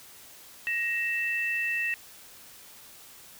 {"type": "tone pair together", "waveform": "sine", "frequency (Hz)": [1879.1, 2655], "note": ["A#6", "E7"], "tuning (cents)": [13, 12], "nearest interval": "tritone", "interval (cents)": 599, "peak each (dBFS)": [-29, -29], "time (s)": [0.67, 1.94], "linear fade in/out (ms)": 0, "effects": ["white hiss -50 dBFS RMS until 3.39 s"]}